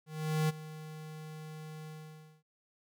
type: tone with ADSR envelope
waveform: square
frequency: 155.56 Hz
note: D#3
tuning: in tune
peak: -27 dBFS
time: 0.06-2.43 s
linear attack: 430 ms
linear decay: 22 ms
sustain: -17 dB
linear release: 560 ms
effects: none